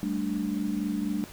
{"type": "chord", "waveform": "sine", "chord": "G suspended second", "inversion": "none", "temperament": "equal", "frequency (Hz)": [196, 220, 293.7], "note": ["G3", "A3", "D4"], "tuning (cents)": [0, 0, 0], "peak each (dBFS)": -31, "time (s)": [0.03, 1.24], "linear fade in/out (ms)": 0, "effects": ["pink hiss -47 dBFS RMS until 1.32 s"]}